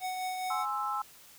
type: tone with tremolo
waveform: square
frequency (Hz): 742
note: F#5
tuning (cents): +5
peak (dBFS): -32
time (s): 0-0.66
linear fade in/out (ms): 50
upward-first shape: triangle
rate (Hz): 4.8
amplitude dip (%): 35
type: chord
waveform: sine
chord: Ab augmented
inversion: none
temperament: equal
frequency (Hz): 830.6 / 1046.5 / 1318.5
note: Ab5 / C6 / E6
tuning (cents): 0 / 0 / 0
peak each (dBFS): -35 / -37 / -33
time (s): 0.5-1.02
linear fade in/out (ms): 5
effects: white hiss -55 dBFS RMS until 1.38 s